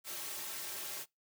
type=noise with comb filter; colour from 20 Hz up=white; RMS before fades=-42 dBFS; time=0.04-1.06 s; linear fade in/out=50 ms; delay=4.1 ms; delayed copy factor=-1; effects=noise-tail reverb RT60 0.2 s tail -25 dB re dry + high-pass 200 Hz 12 dB/octave